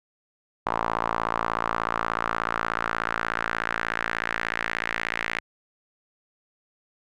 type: tone with band-pass filter sweep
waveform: sawtooth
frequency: 56.6 Hz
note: A1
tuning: 50 cents sharp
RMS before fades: -28 dBFS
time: 0.66-5.4 s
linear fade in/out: 5 ms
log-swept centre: 1000 to 2000 Hz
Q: 2.9
effects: none